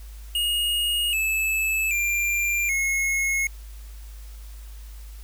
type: tone with pitch steps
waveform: square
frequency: 2865 / 2612 / 2381 / 2171 Hz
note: F7 / E7 / D7 / C#7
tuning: +44 / -17 / +23 / -37 cents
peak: -22 dBFS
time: 0.35-3.47 s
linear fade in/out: 2 ms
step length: 780 ms
effects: added 52 Hz sine -37 dBFS peak until 5.23 s + white hiss -52 dBFS RMS until 5.23 s